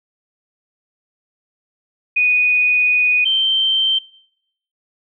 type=tone pair in turn; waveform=sine; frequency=2479 / 3123 Hz; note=D#7 / G7; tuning=-7 / -7 cents; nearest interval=major third; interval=400 cents; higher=second; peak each=-12 / -13 dBFS; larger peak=first; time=2.16-3.25 / 3.25-3.99 s; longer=first; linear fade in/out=10 ms; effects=noise-tail reverb RT60 0.8 s tail -24 dB re dry